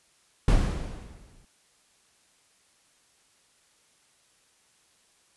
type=noise with exponential decay; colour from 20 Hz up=brown; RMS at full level=-19 dBFS; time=0.48-1.45 s; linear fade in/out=2 ms; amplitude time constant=210 ms; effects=white hiss -64 dBFS RMS until 5.36 s + resampled to 24000 Hz